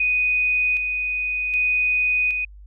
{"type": "tone with tremolo", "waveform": "sine", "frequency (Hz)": 2489, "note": "D#7", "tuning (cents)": 0, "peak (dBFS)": -17, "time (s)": [0, 2.45], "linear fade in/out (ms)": 5, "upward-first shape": "square", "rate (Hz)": 0.65, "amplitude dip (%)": 40, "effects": ["added 50 Hz sine -40 dBFS peak until 2.66 s"]}